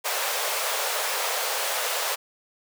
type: high-pass noise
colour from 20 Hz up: pink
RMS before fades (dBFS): -27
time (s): 0.04-2.16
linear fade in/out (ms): 20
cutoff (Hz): 470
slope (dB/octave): 48
effects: none